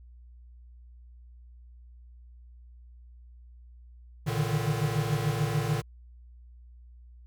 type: tone cluster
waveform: square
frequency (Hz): 114.6 / 143.3 / 150.1 / 157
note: A#2 / D3 / D3 / D#3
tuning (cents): -29 / -42 / +38 / +16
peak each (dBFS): -32 / -32 / -33 / -33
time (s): 4.26-5.82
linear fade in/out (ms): 20
effects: added 60 Hz sine -48 dBFS peak until 7.26 s